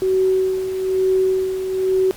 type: tone with tremolo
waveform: sine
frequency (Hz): 376.9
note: F#4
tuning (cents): +32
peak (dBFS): -13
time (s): 0.02-2.11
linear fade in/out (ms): 0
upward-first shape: sine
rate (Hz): 1.1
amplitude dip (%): 60
effects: pink hiss -40 dBFS RMS until 2.16 s + Opus 48 kbps